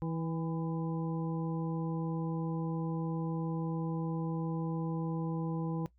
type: harmonic tone with a mistuned harmonic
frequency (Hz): 163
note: E3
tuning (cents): -19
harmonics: 1 / 2 / 3 / 5 / 6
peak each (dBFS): -33 / -39 / -43 / -47 / -49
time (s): 0.02-5.86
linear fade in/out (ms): 0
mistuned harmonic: 6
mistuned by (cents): +46
effects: noise-tail reverb RT60 0.1 s tail -17 dB re dry + added 60 Hz sine -64 dBFS peak until 5.98 s